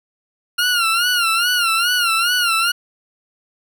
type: tone with vibrato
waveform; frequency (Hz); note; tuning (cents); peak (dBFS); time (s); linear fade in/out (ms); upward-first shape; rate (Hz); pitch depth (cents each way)
20% pulse; 1400; F6; +4; -10; 0.58-2.72; 10; sine; 2.4; 99
effects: none